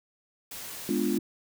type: noise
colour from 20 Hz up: white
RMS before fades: -40 dBFS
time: 0.51-1.18 s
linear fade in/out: 5 ms
type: chord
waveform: sine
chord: G# diminished seventh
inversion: none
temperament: equal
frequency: 207.7 / 246.9 / 293.7 / 349.2 Hz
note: G#3 / B3 / D4 / F4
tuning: 0 / 0 / 0 / 0 cents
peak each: -30 dBFS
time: 0.89-1.19 s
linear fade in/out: 2 ms
effects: none